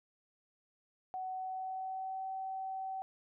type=tone with pitch glide; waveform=sine; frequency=749 to 764.3 Hz; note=F#5 to G5; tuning=+21 to -44 cents; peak=-37 dBFS; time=1.14-3.02 s; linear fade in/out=0 ms; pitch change=+35 cents; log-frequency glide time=1.28-2.28 s; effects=none